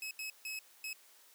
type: tone bursts at uneven times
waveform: sawtooth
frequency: 2570 Hz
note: E7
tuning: 45 cents flat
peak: -36 dBFS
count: 4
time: 0.02-0.11 / 0.19-0.3 / 0.45-0.59 / 0.84-0.93 s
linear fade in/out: 2 ms
effects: white hiss -62 dBFS RMS until 1.34 s + high-pass 400 Hz 12 dB/octave